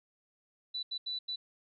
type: tone bursts at uneven times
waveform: sine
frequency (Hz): 3971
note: B7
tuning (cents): +9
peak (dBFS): -34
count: 4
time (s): 0.74-0.83 / 0.91-0.98 / 1.06-1.19 / 1.28-1.36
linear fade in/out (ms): 10
effects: none